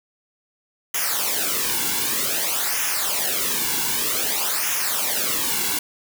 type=noise with flanger; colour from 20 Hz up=white; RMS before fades=-23 dBFS; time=0.94-5.79 s; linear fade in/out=5 ms; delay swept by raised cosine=0.23 to 1.63 ms; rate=0.53 Hz; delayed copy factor=-0.75; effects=none